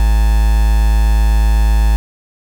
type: tone with quantisation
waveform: triangle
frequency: 54 Hz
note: A1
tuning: 32 cents flat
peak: -6 dBFS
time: 0-1.96 s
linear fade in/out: 0 ms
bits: 4
effects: none